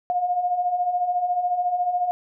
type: beating tone pair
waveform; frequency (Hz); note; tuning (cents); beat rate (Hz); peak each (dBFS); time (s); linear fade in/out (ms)
sine; 704 / 718; F5 / F5; +14 / +48; 14; -28 / -21; 0.1-2.11; 0
effects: none